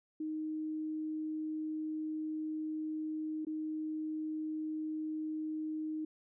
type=tone with dropouts; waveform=sine; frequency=311.1 Hz; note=D#4; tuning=in tune; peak=-35 dBFS; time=0.2-6.05 s; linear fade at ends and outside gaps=5 ms; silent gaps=3.45-3.468 s; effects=none

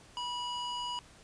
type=tone with band-pass filter; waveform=square; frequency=975 Hz; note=B5; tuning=23 cents flat; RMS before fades=-37 dBFS; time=0.17-0.99 s; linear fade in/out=0 ms; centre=2700 Hz; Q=0.92; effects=pink hiss -57 dBFS RMS until 1.23 s + resampled to 22050 Hz

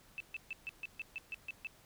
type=tone bursts; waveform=sine; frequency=2637 Hz; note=E7; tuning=in tune; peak=-38 dBFS; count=10; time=0.18-1.67 s; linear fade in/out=0 ms; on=23 ms; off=140 ms; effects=pink hiss -63 dBFS RMS until 1.85 s

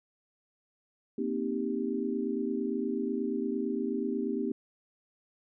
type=chord; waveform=sine; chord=C minor seventh; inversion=third; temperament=equal with one note detuned; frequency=233.1 / 261.6 / 311.1 / 393.6 Hz; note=Bb3 / C4 / Eb4 / G4; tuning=0 / 0 / 0 / +7 cents; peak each=-34 / -34 / -36 / -34 dBFS; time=1.18-4.52 s; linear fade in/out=5 ms; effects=none

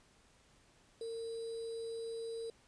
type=tone with sample-and-hold; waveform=sine; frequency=456.6 Hz; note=A#4; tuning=36 cents flat; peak=-39 dBFS; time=1.01-2.5 s; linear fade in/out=2 ms; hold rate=4410 Hz; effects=pink hiss -67 dBFS RMS until 2.67 s + resampled to 22050 Hz

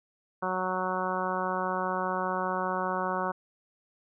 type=harmonic tone; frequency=185 Hz; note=F#3; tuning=in tune; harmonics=1 / 2 / 3 / 4 / 5 / 6 / 7 / 8; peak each=-37 / -37 / -35 / -36 / -34 / -34 / -37 / -38 dBFS; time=0.42-3.32 s; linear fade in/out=10 ms; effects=none

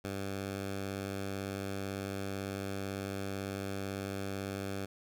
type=tone; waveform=10% pulse; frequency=98 Hz; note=G2; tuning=in tune; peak=-28 dBFS; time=0.04-4.86 s; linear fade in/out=10 ms; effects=none

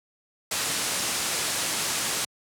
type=low-pass noise; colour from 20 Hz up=white; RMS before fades=-28 dBFS; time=0.51-2.25 s; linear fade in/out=5 ms; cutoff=10000 Hz; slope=24 dB/octave; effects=high-pass 100 Hz 12 dB/octave

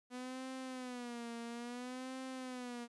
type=tone with vibrato; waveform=sawtooth; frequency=246.9 Hz; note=B3; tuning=in tune; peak=-39 dBFS; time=0.1-2.88 s; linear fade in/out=50 ms; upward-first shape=sine; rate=0.59 Hz; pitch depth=99 cents each way; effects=resampled to 24000 Hz + 13-bit

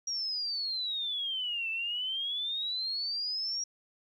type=exponential two-way sweep; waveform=sine; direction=down then up; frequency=5690 to 2637 to 5690 Hz; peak=-31 dBFS; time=0.07-3.64 s; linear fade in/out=5 ms; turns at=1.7 s; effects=11-bit

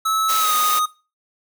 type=tone with pitch glide; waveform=square; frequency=1300 to 1242.7 Hz; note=E6 to D#6; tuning=-24 to -3 cents; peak=-18 dBFS; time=0.05-0.86 s; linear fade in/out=10 ms; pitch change=-79 cents; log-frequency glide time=0.37-0.53 s
type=noise; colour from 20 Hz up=white; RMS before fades=-24 dBFS; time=0.28-0.8 s; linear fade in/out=20 ms
effects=noise-tail reverb RT60 0.3 s tail -18 dB re dry + high-pass 400 Hz 12 dB/octave

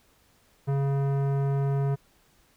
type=tone with tanh clipping; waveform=sine; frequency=138.59 Hz; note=C#3; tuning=in tune; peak=-25 dBFS; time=0.67-1.96 s; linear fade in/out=20 ms; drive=16 dB; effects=pink hiss -63 dBFS RMS until 2.56 s

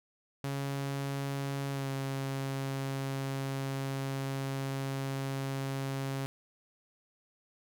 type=tone with pitch glide; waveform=sawtooth; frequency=138.59 to 135.89 Hz; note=C#3 to C#3; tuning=0 to -34 cents; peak=-29 dBFS; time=0.44-6.26 s; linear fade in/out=0 ms; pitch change=-34 cents; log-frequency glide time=1.71-1.87 s; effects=none

